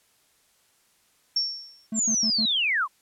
sine tone with exponential decay, 5470 Hz, F8, 37 cents flat, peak -19 dBFS, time 1.36-1.87 s, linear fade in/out 5 ms, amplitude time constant 110 ms
triangle tone bursts, 220 Hz, A3, in tune, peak -25 dBFS, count 4, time 1.92-2.457 s, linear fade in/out 5 ms, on 75 ms, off 79 ms
sine linear sweep, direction down, 7520 to 969 Hz, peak -21 dBFS, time 1.94-2.88 s, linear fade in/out 50 ms
effects white hiss -64 dBFS RMS until 3.01 s + low-pass 12000 Hz 12 dB/octave

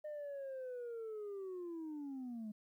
sine linear sweep, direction down, 610 to 207.7 Hz, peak -40 dBFS, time 0.04-2.52 s, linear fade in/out 10 ms, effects tanh soft clip ceiling -41 dBFS + 13-bit

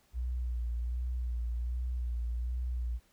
sine tone with vibrato, 60.2 Hz, B1, 44 cents flat, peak -31 dBFS, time 0.13-3 s, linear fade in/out 50 ms, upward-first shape sine, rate 1.3 Hz, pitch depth 45 cents each way, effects pink hiss -68 dBFS RMS until 3.12 s

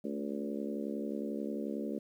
harmonic tone with a mistuned harmonic, 71.2 Hz, C#2, 47 cents sharp, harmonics 3 / 4 / 5 / 6 / 7 / 8, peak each -38 / -40 / -42 / -44 / -45 / -46 dBFS, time 0.04-1.99 s, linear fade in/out 5 ms, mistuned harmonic 3, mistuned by +29 cents, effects 11-bit

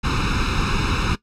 pink noise with comb filter, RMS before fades -20 dBFS, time 0.03-1.16 s, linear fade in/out 20 ms, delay 0.77 ms, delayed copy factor +1, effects noise-tail reverb RT60 0.1 s tail -17 dB re dry + low-pass 4000 Hz 12 dB/octave

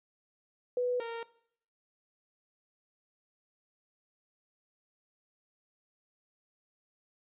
sine / sawtooth tone pair in turn, 493.9 / 462.1 Hz, B4 / A#4, 0 / -15 cents, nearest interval minor second, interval 115 cents, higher first, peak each -27 / -33 dBFS, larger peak first, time 0.77-1 / 1-1.23 s, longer neither, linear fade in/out 2 ms, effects noise-tail reverb RT60 0.6 s tail -18 dB re dry + resampled to 8000 Hz

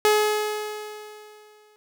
sawtooth tone with exponential decay, 423.6 Hz, G#4, 34 cents sharp, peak -11 dBFS, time 0.05-1.76 s, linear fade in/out 0 ms, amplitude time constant 370 ms, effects none

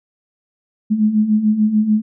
sine beating tone pair, 209.2 / 216 Hz, G#3 / A3, +13 / -32 cents, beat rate 6.8 Hz, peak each -19 / -13 dBFS, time 0.9-2.02 s, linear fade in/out 20 ms, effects none

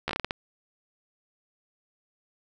slowing click train, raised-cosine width 0.3 ms, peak -12 dBFS, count 8, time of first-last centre 0.08-0.309 s, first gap 13 ms, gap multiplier 1.3, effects 9-bit

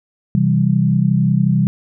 sine chord, C major, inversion none, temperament equal, 130.81 / 164.81 / 196 Hz, C3 / E3 / G3, 0 / 0 / 0 cents, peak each -16 dBFS, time 0.35-1.67 s, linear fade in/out 0 ms, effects none

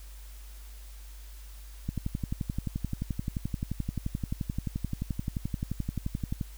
click train, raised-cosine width 5 ms, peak -18 dBFS, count 53, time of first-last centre 1.89-6.412 s, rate 11.5 Hz, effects added 50 Hz sine -43 dBFS peak until 6.57 s + white hiss -55 dBFS RMS until 6.57 s

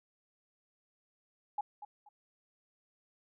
sine tone with echo, 830.6 Hz, G#5, in tune, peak -31 dBFS, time 1.58-1.61 s, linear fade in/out 5 ms, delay 240 ms, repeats 2, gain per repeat -12 dB, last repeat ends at 2.09 s, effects none

